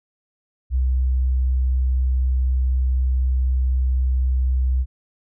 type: tone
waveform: sine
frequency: 64 Hz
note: C2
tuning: 38 cents flat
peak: -16 dBFS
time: 0.7-4.86 s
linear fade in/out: 50 ms
effects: none